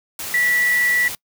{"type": "tone in noise", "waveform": "sine", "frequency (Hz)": 1954, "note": "B6", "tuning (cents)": -19, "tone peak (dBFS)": -15, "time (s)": [0.34, 1.08], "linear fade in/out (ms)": 2, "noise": "white", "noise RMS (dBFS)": -29, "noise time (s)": [0.19, 1.15], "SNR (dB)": 11, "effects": ["noise-tail reverb RT60 0.1 s tail -25 dB re dry"]}